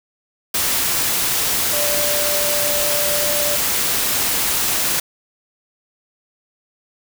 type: tone in noise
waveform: sine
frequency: 587.3 Hz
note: D5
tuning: in tune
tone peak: -23 dBFS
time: 1.73-3.56 s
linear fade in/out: 5 ms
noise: white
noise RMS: -19 dBFS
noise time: 0.54-5 s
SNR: -7 dB
effects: none